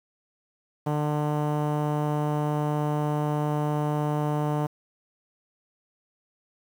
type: tone with low-pass filter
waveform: sawtooth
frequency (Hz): 149.3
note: D3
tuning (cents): +29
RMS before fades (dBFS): -26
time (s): 0.86-4.67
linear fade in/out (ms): 10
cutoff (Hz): 900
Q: 1.9
effects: 8-bit